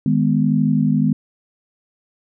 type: chord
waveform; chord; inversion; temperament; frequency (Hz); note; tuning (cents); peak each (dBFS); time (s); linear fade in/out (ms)
sine; G# minor; second; just; 155.74 / 207.7 / 249.2; D#3 / G#3 / B3; +2 / 0 / +16; -18; 0.06-1.13; 2
effects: none